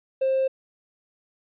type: tone with hard clipping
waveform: triangle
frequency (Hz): 530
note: C5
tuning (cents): +22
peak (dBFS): -20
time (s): 0.21-0.48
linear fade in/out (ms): 10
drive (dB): 4
effects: resampled to 8000 Hz